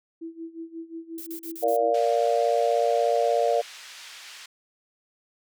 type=tone with tremolo; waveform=sine; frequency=329.2 Hz; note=E4; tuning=2 cents flat; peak=-32 dBFS; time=0.21-1.95 s; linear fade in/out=10 ms; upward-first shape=sine; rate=5.6 Hz; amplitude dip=85%
type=noise bursts; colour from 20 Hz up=violet; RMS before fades=-39 dBFS; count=5; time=1.18-1.766 s; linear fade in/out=2 ms; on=86 ms; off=39 ms
type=chord; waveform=sine; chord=Bb major; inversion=none; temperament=just; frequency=466.2 / 582.7 / 699.2 Hz; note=Bb4 / D5 / F5; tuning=0 / -14 / +2 cents; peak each=-24 dBFS; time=1.62-3.62 s; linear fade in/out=20 ms
type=band-pass noise; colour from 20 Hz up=pink; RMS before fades=-44 dBFS; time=1.94-4.46 s; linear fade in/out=5 ms; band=2000 to 6100 Hz; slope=12 dB/octave
effects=none